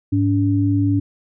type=tone pair together; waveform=sine; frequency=103.45 / 285.6 Hz; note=G#2 / D4; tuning=-6 / -48 cents; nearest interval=octave + tritone; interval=1758 cents; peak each=-17 dBFS; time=0.12-1 s; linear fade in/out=10 ms; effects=none